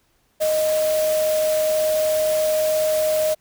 sine tone in noise, 621 Hz, D#5, 3 cents flat, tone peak -17 dBFS, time 0.4-3.35 s, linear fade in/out 20 ms, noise white, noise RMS -30 dBFS, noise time 0.4-3.35 s, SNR +10 dB, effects pink hiss -64 dBFS RMS until 3.4 s

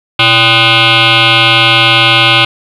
sine tone with frequency modulation, 121.3 Hz, B2, 31 cents flat, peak -3 dBFS, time 0.19-2.45 s, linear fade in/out 5 ms, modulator 455 Hz, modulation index 7.6, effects tanh soft clip ceiling 0 dBFS + 7-bit

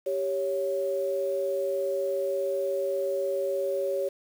sine tone pair together, 392 / 555.3 Hz, G4 / C#5, 0 / +3 cents, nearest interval tritone, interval 603 cents, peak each -30 / -27 dBFS, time 0.06-4.09 s, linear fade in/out 10 ms, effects 8-bit

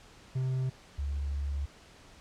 triangle / sine tone pair in turn, 130 / 70.76 Hz, C3 / C#2, -11 / +36 cents, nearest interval major seventh, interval 1053 cents, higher first, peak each -26 / -30 dBFS, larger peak first, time 0.35-0.7 / 0.98-1.66 s, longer second, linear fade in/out 10 ms, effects pink hiss -55 dBFS RMS until 2.2 s + low-pass 7000 Hz 12 dB/octave

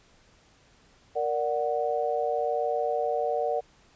sine chord, Bb augmented, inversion none, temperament equal, 466.2 / 587.3 / 740 Hz, Bb4 / D5 / F#5, 0 / 0 / 0 cents, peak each -29 dBFS, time 1.15-3.61 s, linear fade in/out 20 ms, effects pink hiss -60 dBFS RMS until 3.95 s + resampled to 16000 Hz

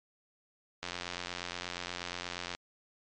click train, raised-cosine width 0.2 ms, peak -19 dBFS, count 153, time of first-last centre 0.83-2.549 s, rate 88.4 Hz, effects low-pass 7000 Hz 12 dB/octave + MP3 64 kbps

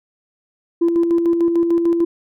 sine tone with tremolo, 338.7 Hz, E4, 47 cents sharp, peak -10 dBFS, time 0.81-2.05 s, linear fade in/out 10 ms, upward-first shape square, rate 6.7 Hz, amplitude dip 45%, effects tanh soft clip ceiling -9 dBFS

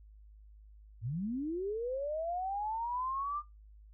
sine linear sweep, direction up, 97.5 to 1205 Hz, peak -33 dBFS, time 1.01-3.43 s, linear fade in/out 50 ms, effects noise-tail reverb RT60 0.2 s tail -21 dB re dry + added 52 Hz sine -53 dBFS peak until 3.93 s

